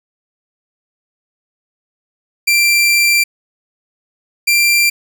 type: tone pair in turn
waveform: sawtooth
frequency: 2359 / 2368 Hz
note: D7 / D7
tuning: +7 / +14 cents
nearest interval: unison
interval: 7 cents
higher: second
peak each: -6 dBFS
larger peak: neither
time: 2.47-3.24 / 4.47-4.9 s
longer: first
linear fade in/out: 10 ms
effects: none